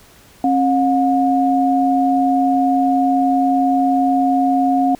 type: tone pair together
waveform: sine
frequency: 269.7 / 720 Hz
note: C#4 / F#5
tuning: -47 / -47 cents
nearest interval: octave + perfect fourth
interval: 1700 cents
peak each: -15 dBFS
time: 0.44-4.95 s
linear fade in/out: 2 ms
effects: pink hiss -47 dBFS RMS until 4.99 s